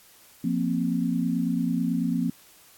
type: chord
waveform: sine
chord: F suspended fourth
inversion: none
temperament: just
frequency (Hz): 174.61 / 232.8 / 261.9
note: F3 / Bb3 / C4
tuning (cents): 0 / -2 / +2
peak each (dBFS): -27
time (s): 0.44-2.3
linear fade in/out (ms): 5
effects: white hiss -54 dBFS RMS until 2.77 s + AAC 64 kbps